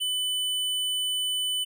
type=tone; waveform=square; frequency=3000 Hz; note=F#7; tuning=23 cents sharp; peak=-26 dBFS; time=0-1.65 s; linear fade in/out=20 ms; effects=none